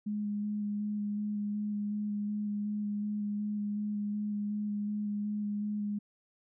sine tone with vibrato, 207.7 Hz, G#3, in tune, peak -31 dBFS, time 0.06-5.99 s, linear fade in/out 10 ms, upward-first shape square, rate 2.7 Hz, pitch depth 11 cents each way, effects none

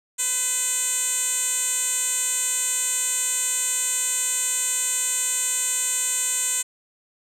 10% pulse tone with band-pass filter, 504 Hz, B4, 35 cents sharp, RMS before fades -24 dBFS, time 0.18-6.63 s, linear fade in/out 20 ms, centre 8100 Hz, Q 4, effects none

